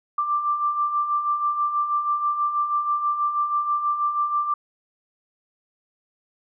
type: beating tone pair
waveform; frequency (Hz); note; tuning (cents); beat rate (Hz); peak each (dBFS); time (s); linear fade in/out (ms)
sine; 1174.7 / 1180.9; D6 / D6; 0 / +9; 6.2; -29 / -21; 0.18-4.54; 5
effects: none